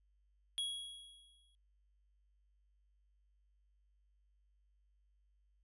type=tone with exponential decay; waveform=square; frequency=3322 Hz; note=G#7; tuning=in tune; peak=-35 dBFS; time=0.58-1.55 s; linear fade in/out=0 ms; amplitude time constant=210 ms; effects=added 50 Hz sine -70 dBFS peak until 5.63 s + resampled to 24000 Hz

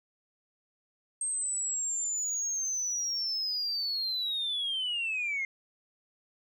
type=linear sweep; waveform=sine; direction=down; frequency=8420 to 2104 Hz; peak=-28 dBFS; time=1.21-5.45 s; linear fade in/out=2 ms; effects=tanh soft clip ceiling -26 dBFS

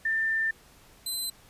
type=tone pair in turn; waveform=sine / 20% pulse; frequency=1789 / 4055 Hz; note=A6 / B7; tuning=+28 / +45 cents; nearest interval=octave + major second; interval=1417 cents; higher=second; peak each=-24 dBFS; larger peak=neither; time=0.05-0.51 / 1.06-1.3 s; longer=first; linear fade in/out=5 ms; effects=pink hiss -56 dBFS RMS until 1.49 s + resampled to 32000 Hz

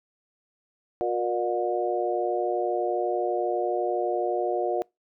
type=harmonic tone with a mistuned harmonic; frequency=120.1 Hz; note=B2; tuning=48 cents flat; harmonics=3 / 4 / 5 / 6; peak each=-28 / -30 / -30 / -29 dBFS; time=1.01-4.82 s; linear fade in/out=0 ms; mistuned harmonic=4; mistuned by=-29 cents; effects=noise-tail reverb RT60 0.2 s tail -26 dB re dry

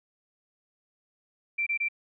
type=tone bursts; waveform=sine; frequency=2350 Hz; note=D7; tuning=1 cent sharp; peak=-25 dBFS; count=3; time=1.58-1.886 s; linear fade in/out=10 ms; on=86 ms; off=24 ms; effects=none

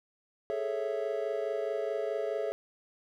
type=chord; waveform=triangle; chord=A major seventh; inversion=third; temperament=equal; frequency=415.3 / 440 / 554.4 / 659.3 Hz; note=G#4 / A4 / C#5 / E5; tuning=0 / 0 / 0 / 0 cents; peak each=-34 dBFS; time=0.5-2.52 s; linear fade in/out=0 ms; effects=none

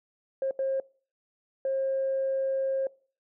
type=tone bursts at uneven times; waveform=sine; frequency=536 Hz; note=C5; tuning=42 cents sharp; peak=-24 dBFS; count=3; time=0.42-0.51 / 0.59-0.8 / 1.65-2.87 s; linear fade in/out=2 ms; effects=noise-tail reverb RT60 0.4 s tail -23 dB re dry + tanh soft clip ceiling -21 dBFS

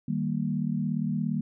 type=chord; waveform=sine; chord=Eb major; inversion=none; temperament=equal; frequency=155.56 / 196 / 233.1 Hz; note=Eb3 / G3 / Bb3; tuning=0 / 0 / 0 cents; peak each=-30 dBFS; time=0.08-1.41 s; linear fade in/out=5 ms; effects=none

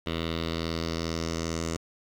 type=tone with low-pass filter sweep; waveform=10% pulse; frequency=82.41 Hz; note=E2; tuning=in tune; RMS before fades=-31 dBFS; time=0.06-1.77 s; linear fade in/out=10 ms; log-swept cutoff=3400 to 7100 Hz; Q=3.1; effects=8-bit

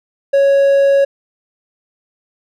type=tone; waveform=triangle; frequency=554.4 Hz; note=C#5; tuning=in tune; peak=-6 dBFS; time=0.33-1.05 s; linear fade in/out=10 ms; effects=none

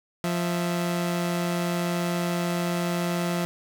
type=tone pair together; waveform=sawtooth; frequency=174.61 / 657.6 Hz; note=F3 / E5; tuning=0 / -4 cents; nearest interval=octave + major seventh; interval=2296 cents; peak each=-21 / -29 dBFS; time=0.24-3.45 s; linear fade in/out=0 ms; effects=none

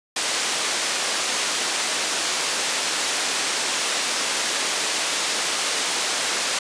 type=band-pass noise; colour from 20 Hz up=white; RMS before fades=-24 dBFS; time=0.16-6.59 s; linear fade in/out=5 ms; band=310 to 7000 Hz; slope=12 dB/octave; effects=resampled to 22050 Hz

